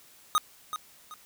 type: tone with echo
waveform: square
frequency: 1244.5 Hz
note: D#6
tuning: in tune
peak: -21 dBFS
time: 0.35-0.38 s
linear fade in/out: 0 ms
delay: 380 ms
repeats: 2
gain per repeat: -10 dB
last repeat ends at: 1.14 s
effects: white hiss -56 dBFS RMS until 1.25 s